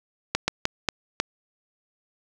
slowing click train, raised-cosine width 0.2 ms, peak -4 dBFS, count 5, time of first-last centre 0.35-1.2 s, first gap 130 ms, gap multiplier 1.34, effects none

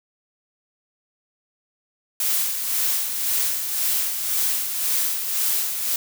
blue noise with tremolo, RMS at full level -21 dBFS, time 2.2-5.96 s, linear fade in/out 2 ms, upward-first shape sine, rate 1.9 Hz, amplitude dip 50%, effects none

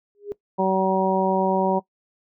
sine tone with exponential growth, 409.1 Hz, G#4, 26 cents flat, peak -23 dBFS, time 0.15-0.32 s, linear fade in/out 0 ms, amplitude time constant 35 ms
harmonic tone, 189.9 Hz, F#3, 45 cents sharp, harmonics 1 / 2 / 3 / 4 / 5, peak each -24 / -24 / -24 / -26 / -23 dBFS, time 0.58-1.8 s, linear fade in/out 20 ms
effects noise-tail reverb RT60 0.1 s tail -19 dB re dry

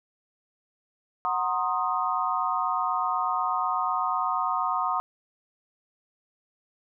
sine chord, C half-diminished seventh, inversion second, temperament equal with one note detuned, 740 / 932.3 / 1060.5 / 1244.5 Hz, Gb5 / Bb5 / C6 / Eb6, 0 / 0 / +23 / 0 cents, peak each -30 / -31 / -29 / -28 dBFS, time 1.25-5 s, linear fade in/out 0 ms, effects none

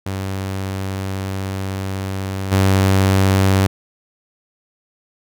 sawtooth tone with level steps, 96.2 Hz, G2, 32 cents flat, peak -18 / -8 dBFS, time 0.06-3.67 s, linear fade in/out 5 ms, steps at 2.51 s, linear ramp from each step 20 ms, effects none

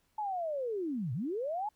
sine linear two-way sweep, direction down then up, 871 to 110 to 871 Hz, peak -32 dBFS, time 0.18-1.69 s, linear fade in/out 5 ms, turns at 1.13 s, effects pink hiss -74 dBFS RMS until 1.75 s

